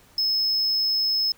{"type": "tone", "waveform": "triangle", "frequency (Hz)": 5190, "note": "E8", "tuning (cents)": -28, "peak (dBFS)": -19, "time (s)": [0.18, 1.32], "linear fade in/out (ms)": 2, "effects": ["pink hiss -55 dBFS RMS until 1.37 s"]}